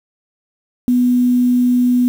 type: tone with quantisation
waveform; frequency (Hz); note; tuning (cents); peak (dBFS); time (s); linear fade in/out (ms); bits
sine; 246.9; B3; 0; -10; 0.88-2.08; 0; 6
effects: none